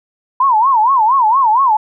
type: tone with vibrato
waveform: sine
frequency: 970 Hz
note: B5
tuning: 31 cents flat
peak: -8 dBFS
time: 0.4-1.77 s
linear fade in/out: 5 ms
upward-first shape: sine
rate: 4.3 Hz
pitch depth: 230 cents each way
effects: none